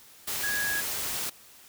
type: tone in noise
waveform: sine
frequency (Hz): 1661.2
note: G#6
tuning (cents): 0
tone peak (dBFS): -28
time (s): 0.43-0.81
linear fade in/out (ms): 10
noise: white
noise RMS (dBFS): -32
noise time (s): 0.27-1.3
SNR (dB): +1
effects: white hiss -53 dBFS RMS until 1.68 s

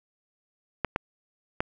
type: clicks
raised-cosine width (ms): 0.5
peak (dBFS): -10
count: 3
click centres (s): 0.847 / 0.961 / 1.605
effects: none

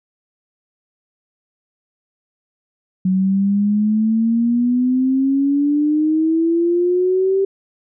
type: exponential sweep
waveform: sine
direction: up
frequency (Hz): 185 to 392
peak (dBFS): -13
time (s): 3.05-7.45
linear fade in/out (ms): 5
effects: none

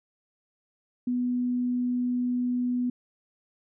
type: tone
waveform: sine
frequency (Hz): 246.9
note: B3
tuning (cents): 0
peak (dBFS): -24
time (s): 1.07-2.9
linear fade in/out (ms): 5
effects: none

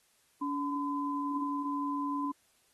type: tone pair together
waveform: sine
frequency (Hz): 284.9 / 1015.3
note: C#4 / B5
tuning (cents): +48 / +48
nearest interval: octave + minor seventh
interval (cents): 2200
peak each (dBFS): -33 / -34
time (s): 0.41-2.32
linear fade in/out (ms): 10
effects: white hiss -69 dBFS RMS until 2.73 s + AAC 32 kbps

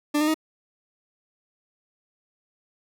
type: tone with pitch steps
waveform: 40% pulse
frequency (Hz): 295.7 / 304.7 / 314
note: D4 / D#4 / D#4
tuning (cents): +12 / -36 / +16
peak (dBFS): -19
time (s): 0.14-0.344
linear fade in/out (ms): 10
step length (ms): 68
effects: none

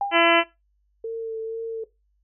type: tone with exponential decay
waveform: sine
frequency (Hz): 803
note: G5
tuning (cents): +41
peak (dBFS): -19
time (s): 0.01-0.32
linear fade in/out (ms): 2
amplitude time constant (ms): 67
type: harmonic tone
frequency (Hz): 336.7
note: E4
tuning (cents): +37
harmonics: 1 / 2 / 3 / 4 / 5 / 6 / 7 / 8 / 9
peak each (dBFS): -23 / -21 / -24 / -25 / -25 / -24 / -26 / -26 / -25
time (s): 0.11-0.44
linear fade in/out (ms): 50
type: tone with vibrato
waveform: sine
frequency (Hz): 449.8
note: A4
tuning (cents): +38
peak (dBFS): -26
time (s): 1.04-1.84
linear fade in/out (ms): 5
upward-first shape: sine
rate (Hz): 2.1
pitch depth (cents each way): 20
effects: noise-tail reverb RT60 0.2 s tail -17 dB re dry + added 50 Hz sine -64 dBFS peak until 2.23 s

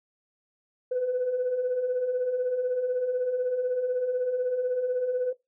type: beating tone pair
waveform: sine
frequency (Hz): 486.9 / 502.9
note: B4 / B4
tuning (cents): -25 / +31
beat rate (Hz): 16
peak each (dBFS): -33 / -24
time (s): 0.91-5.33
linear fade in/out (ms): 10
effects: noise-tail reverb RT60 0.2 s tail -19 dB re dry + tanh soft clip ceiling -20 dBFS

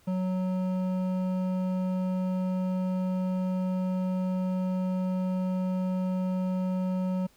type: tone with hard clipping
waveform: triangle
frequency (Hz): 185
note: F#3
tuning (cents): 0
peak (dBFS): -28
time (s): 0.07-7.27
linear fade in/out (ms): 10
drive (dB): 14
effects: pink hiss -62 dBFS RMS until 7.36 s

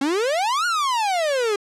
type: exponential two-way sweep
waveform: 45% pulse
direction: up then down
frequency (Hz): 263.1 to 1464 to 398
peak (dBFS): -19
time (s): 0.01-1.56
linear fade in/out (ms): 5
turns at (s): 0.66
effects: low-pass 8000 Hz 12 dB/octave

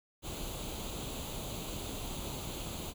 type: noise with comb filter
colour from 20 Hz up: pink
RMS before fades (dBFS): -40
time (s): 0.22-2.94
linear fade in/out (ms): 50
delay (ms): 0.28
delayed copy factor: +0.7
effects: none

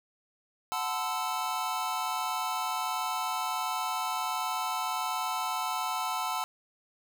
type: chord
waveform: square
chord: F# half-diminished seventh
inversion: none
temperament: equal with one note detuned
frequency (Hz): 740 / 880 / 1021.4 / 1318.5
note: F#5 / A5 / C6 / E6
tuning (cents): 0 / 0 / -42 / 0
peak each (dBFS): -37 / -36 / -36 / -36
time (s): 0.72-6.44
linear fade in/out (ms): 0
effects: none

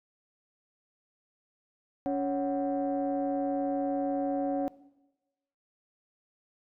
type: tone cluster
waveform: sine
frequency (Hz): 281.1 / 555 / 741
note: C#4 / C#5 / F#5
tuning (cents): +24 / +2 / +2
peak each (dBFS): -29 / -31 / -33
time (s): 2.06-4.68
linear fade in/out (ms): 0
effects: noise-tail reverb RT60 1.0 s tail -19 dB re dry + tanh soft clip ceiling -21 dBFS

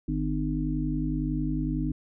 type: harmonic tone with a mistuned harmonic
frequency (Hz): 50.9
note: G#1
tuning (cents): -34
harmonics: 1 / 3 / 5 / 6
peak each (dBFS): -31 / -31 / -31 / -31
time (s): 0.08-1.92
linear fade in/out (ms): 5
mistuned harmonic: 1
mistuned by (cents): -24
effects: none

